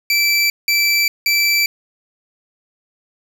25% pulse tone bursts, 2328 Hz, D7, 16 cents flat, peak -9 dBFS, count 3, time 0.1-1.66 s, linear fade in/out 2 ms, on 400 ms, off 180 ms, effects 7-bit

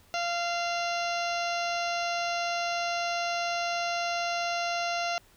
harmonic tone, 691 Hz, F5, 19 cents flat, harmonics 1 / 2 / 3 / 4 / 5 / 6 / 7 / 8 / 9, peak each -30 / -35 / -39 / -36 / -44 / -40 / -45 / -43 / -44 dBFS, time 0.14-5.18 s, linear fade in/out 0 ms, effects pink hiss -60 dBFS RMS until 5.36 s

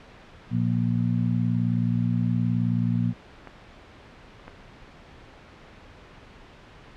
harmonic tone, 59 Hz, A#1, 22 cents sharp, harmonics 2 / 3 / 4, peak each -24 / -26 / -27 dBFS, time 0.5-3.14 s, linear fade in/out 50 ms
clicks, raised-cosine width 0.5 ms, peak -25 dBFS, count 2, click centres 3.473 / 4.48 s
effects pink hiss -48 dBFS RMS until 6.96 s + low-pass 3000 Hz 12 dB/octave

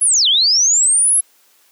sine linear two-way sweep, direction down then up, 11120 to 2956 to 11120 Hz, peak -10 dBFS, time 0.01-1.21 s, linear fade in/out 10 ms, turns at 0.28 s, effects white hiss -54 dBFS RMS until 1.71 s + high-pass 300 Hz 12 dB/octave

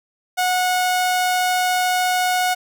sawtooth tone, 731 Hz, F#5, 21 cents flat, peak -13 dBFS, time 0.37-2.55 s, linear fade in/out 20 ms, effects none

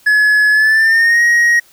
triangle tone with pitch glide, 1700 to 1886.3 Hz, G#6 to A#6, +40 to +20 cents, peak -6 dBFS, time 0.06-1.6 s, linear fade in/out 10 ms, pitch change +180 cents, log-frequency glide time 0.51-1.22 s, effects white hiss -48 dBFS RMS until 1.72 s

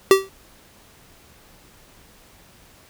square tone with exponential decay, 386.7 Hz, G4, 24 cents flat, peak -6 dBFS, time 0.11-0.29 s, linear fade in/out 1 ms, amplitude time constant 38 ms, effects pink hiss -51 dBFS RMS until 2.89 s

